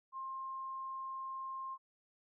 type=tone; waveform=sine; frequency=1061 Hz; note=C6; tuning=24 cents sharp; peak=-40 dBFS; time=0.12-1.78 s; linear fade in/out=50 ms; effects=none